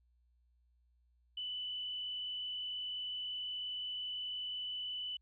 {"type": "tone with frequency modulation", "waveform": "sine", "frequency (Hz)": 2989, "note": "F#7", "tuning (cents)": 17, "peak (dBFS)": -38, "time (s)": [1.37, 5.17], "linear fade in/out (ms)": 5, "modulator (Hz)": 38.7, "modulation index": 0.98, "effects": ["added 60 Hz sine -69 dBFS peak until 5.21 s"]}